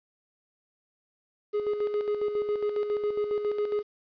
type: tone with tremolo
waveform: triangle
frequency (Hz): 416.7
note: G#4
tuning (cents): +6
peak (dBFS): -22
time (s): 1.53-3.83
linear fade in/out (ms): 20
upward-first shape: square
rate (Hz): 7.3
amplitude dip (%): 50
effects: resampled to 11025 Hz + 10-bit